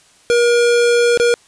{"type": "tone with dropouts", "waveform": "square", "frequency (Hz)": 476.6, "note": "A#4", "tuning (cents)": 38, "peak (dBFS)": -11, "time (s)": [0.3, 1.34], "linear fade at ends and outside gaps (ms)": 0, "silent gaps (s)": [1.174, 1.199], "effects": ["white hiss -50 dBFS RMS until 1.47 s", "resampled to 22050 Hz"]}